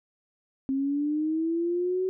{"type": "linear sweep", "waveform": "sine", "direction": "up", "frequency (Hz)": [265.4, 377.3], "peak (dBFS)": -24, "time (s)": [0.69, 2.09], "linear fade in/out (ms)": 0, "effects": []}